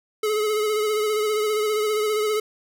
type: tone with vibrato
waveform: square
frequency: 426.4 Hz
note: G#4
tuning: 46 cents sharp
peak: -21 dBFS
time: 0.23-2.4 s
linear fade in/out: 5 ms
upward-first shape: sine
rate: 15 Hz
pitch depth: 35 cents each way
effects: none